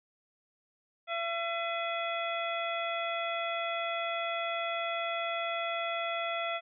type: harmonic tone with a mistuned harmonic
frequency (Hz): 675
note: E5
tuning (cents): +41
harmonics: 1 / 2 / 3 / 4 / 5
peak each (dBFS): -34 / -37 / -39 / -40 / -41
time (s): 1.07-6.61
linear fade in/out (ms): 50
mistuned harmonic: 4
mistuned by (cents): -120
effects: none